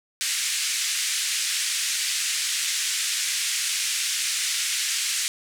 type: band-pass noise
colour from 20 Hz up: white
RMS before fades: -26 dBFS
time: 0.21-5.28 s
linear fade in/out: 0 ms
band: 1800 to 8900 Hz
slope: 24 dB/octave
effects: none